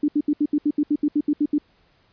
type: tone bursts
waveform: sine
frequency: 295.8 Hz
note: D4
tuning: 13 cents sharp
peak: -16 dBFS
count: 13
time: 0.03-1.583 s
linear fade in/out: 5 ms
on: 53 ms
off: 72 ms
effects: pink hiss -61 dBFS RMS until 2.12 s + resampled to 11025 Hz